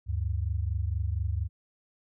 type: tone pair together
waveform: sine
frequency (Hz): 73.76 / 98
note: D2 / G2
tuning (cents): +8 / 0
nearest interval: perfect fourth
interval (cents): 492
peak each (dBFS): -29 / -30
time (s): 0.06-1.49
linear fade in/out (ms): 50
effects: none